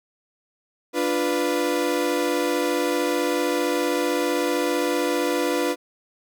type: chord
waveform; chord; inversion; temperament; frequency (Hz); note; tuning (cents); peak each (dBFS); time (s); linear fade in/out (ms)
35% pulse; B diminished; first; equal; 293.7 / 349.2 / 493.9; D4 / F4 / B4; 0 / 0 / 0; -24 / -24 / -23; 0.93-5.76; 50
effects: none